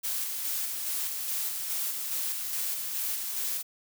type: noise with tremolo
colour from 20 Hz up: blue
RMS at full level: -31 dBFS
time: 0.03-3.63 s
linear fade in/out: 20 ms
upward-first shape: square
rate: 2.4 Hz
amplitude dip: 30%
effects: none